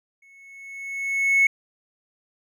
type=tone with exponential growth; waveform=triangle; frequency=2199 Hz; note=C#7; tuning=14 cents flat; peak=-10 dBFS; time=0.22-1.47 s; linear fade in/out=5 ms; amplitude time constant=270 ms; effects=tanh soft clip ceiling -10 dBFS